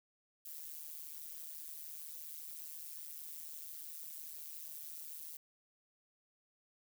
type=noise with amplitude modulation; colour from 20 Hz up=violet; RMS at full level=-44 dBFS; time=0.45-5.37 s; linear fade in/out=5 ms; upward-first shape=sine; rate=154 Hz; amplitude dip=95%; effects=none